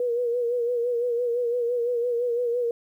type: tone with vibrato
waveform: sine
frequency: 480.3 Hz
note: B4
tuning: 48 cents flat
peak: -22 dBFS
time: 0-2.71 s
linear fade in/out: 2 ms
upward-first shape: sine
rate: 5.9 Hz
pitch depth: 52 cents each way
effects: 10-bit